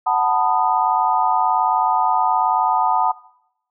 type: chord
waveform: sine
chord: B dominant seventh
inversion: second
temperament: just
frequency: 740.8 / 889 / 987.8 / 1234.7 Hz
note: F#5 / A5 / B5 / D#6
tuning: +2 / +18 / 0 / -14 cents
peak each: -20 / -19 / -21 / -23 dBFS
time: 0.06-3.12 s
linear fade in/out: 10 ms
effects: noise-tail reverb RT60 0.8 s tail -20 dB re dry